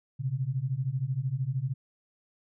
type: beating tone pair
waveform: sine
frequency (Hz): 124.4 / 137.4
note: B2 / C#3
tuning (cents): +13 / -15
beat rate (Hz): 13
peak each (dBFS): -31 / -30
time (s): 0.19-1.74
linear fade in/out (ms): 20
effects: none